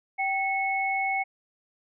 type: tone pair together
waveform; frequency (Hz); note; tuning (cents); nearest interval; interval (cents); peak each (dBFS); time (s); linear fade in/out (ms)
sine; 776 / 2197; G5 / C#7; -18 / -16; octave + tritone; 1802; -27; 0.18-1.24; 20
effects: none